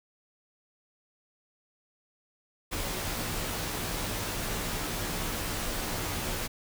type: noise with comb filter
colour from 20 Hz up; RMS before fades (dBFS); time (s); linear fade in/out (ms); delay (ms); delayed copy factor
pink; -33; 2.71-6.48; 20; 15; -0.55
effects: none